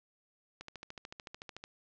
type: click train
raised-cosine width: 0.2 ms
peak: -27 dBFS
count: 15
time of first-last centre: 0.61-1.639 s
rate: 13.6 Hz
effects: low-pass 6000 Hz 12 dB/octave